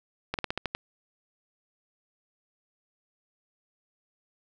slowing click train, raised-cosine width 0.3 ms, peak -13 dBFS, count 7, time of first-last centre 0.34-0.75 s, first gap 48 ms, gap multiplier 1.14, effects none

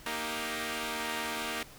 5% pulse chord, Eb major, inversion second, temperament equal, 233.1 / 311.1 / 392 Hz, Bb3 / Eb4 / G4, 0 / 0 / 0 cents, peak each -25 / -26 / -29 dBFS, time 0.06-1.63 s, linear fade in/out 2 ms, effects pink hiss -52 dBFS RMS until 1.78 s

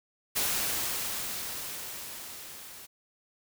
white noise with level ramp, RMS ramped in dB -28 to -47 dBFS, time 0.35-2.87 s, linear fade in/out 20 ms, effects none

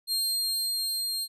sawtooth tone with level ramp, 4199 Hz, C8, 5 cents sharp, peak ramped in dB -22 to -26 dBFS, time 0.07-1.28 s, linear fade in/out 50 ms, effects resampled to 32000 Hz

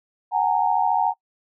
sine tone cluster, 747 / 821 / 920 Hz, F#5 / G#5 / A#5, +16 / -20 / -23 cents, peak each -22 dBFS, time 0.31-1.14 s, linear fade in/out 50 ms, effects noise-tail reverb RT60 0.1 s tail -24 dB re dry

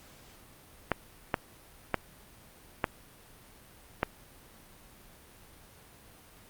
clicks, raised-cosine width 0.5 ms, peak -10 dBFS, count 5, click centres 0.917 / 1.342 / 1.943 / 2.842 / 4.031 s, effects pink hiss -55 dBFS RMS until 6.49 s + Opus 48 kbps

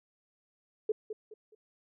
sine tone with echo, 430.3 Hz, A4, 39 cents flat, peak -25 dBFS, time 0.89-0.92 s, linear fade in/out 5 ms, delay 210 ms, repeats 3, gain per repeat -10 dB, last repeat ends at 1.55 s, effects none

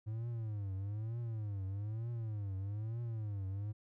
triangle tone with vibrato, 106.4 Hz, G#2, 42 cents sharp, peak -35 dBFS, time 0.06-3.73 s, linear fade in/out 20 ms, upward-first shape triangle, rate 1.1 Hz, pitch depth 210 cents each way, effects none

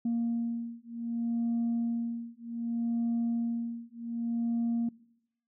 sine beating tone pair, 233.1 / 233.75 Hz, A#3 / A#3, 0 / +5 cents, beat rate 0.65 Hz, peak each -31 dBFS, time 0.05-4.89 s, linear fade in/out 5 ms, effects noise-tail reverb RT60 0.8 s tail -23 dB re dry + tanh soft clip ceiling -24 dBFS

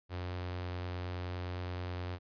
sawtooth tone with notch filter, 89.6 Hz, F2, 45 cents sharp, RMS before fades -39 dBFS, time 0.09-2.19 s, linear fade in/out 50 ms, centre 200 Hz, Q 1.7, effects resampled to 11025 Hz

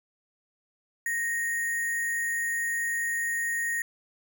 sine tone with sample-and-hold, 1864.7 Hz, A#6, in tune, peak -26 dBFS, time 1.06-3.82 s, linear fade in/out 2 ms, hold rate 8820 Hz, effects none

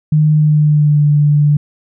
sine tone with pitch glide, 152.9 to 147.35 Hz, D#3 to D3, -30 to +6 cents, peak -7 dBFS, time 0.12-1.57 s, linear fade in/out 5 ms, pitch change -64 cents, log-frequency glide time 0.32-1.05 s, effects none

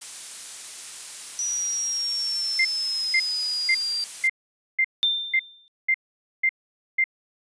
blue noise, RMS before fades -34 dBFS, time 0.01-4.28 s, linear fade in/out 10 ms
sine exponential sweep, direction down, 5870 to 4699 Hz, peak -24 dBFS, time 1.39-4.04 s, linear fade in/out 0 ms
sine tone bursts, 2093 Hz, C7, in tune, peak -17 dBFS, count 9, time 2.59-7.041 s, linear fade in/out 5 ms, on 59 ms, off 490 ms
sine tone with exponential decay, 3585 Hz, A7, 32 cents sharp, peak -16 dBFS, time 5.03-5.68 s, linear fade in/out 0 ms, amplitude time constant 140 ms
effects resampled to 22050 Hz

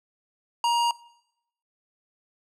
sine tone with hard clipping, 944 Hz, A#5, 22 cents sharp, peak -22 dBFS, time 0.64-0.91 s, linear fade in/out 2 ms, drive 18 dB, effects noise-tail reverb RT60 0.8 s tail -21 dB re dry + low-pass 10000 Hz 12 dB/octave

